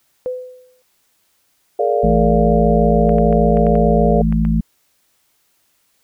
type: tone with exponential decay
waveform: sine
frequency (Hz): 505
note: B4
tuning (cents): +39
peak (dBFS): -17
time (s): 0.26-0.82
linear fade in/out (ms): 0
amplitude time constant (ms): 120
type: chord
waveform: sine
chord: Bb dominant seventh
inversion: third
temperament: just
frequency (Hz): 419.5 / 466.2 / 582.7 / 699.2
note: Ab4 / Bb4 / D5 / F5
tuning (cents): +17 / 0 / -14 / +2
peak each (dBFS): -19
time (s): 1.79-4.22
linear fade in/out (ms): 5
type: harmonic tone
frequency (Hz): 54.9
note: A1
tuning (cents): -3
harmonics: 1 / 3 / 4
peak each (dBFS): -17 / -17 / -17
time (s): 2.03-4.61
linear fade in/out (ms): 10
type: clicks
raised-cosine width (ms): 0.5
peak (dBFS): -18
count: 8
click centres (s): 3.093 / 3.184 / 3.327 / 3.571 / 3.667 / 3.754 / 4.325 / 4.451
effects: white hiss -62 dBFS RMS until 6.03 s